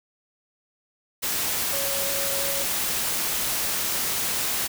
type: tone in noise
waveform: sine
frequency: 554.4 Hz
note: C#5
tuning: in tune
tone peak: -32 dBFS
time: 1.72-2.64 s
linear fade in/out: 20 ms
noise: white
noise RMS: -26 dBFS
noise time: 1.22-4.68 s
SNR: -9 dB
effects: none